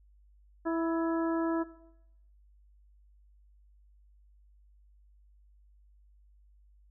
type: harmonic tone with a mistuned harmonic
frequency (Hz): 329.3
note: E4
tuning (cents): -2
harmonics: 1 / 2 / 3 / 4 / 5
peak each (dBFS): -29 / -35 / -39 / -41 / -43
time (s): 0.65-1.64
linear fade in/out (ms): 20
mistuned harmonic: 5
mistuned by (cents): +34
effects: noise-tail reverb RT60 0.8 s tail -17 dB re dry + added 50 Hz sine -58 dBFS peak until 6.9 s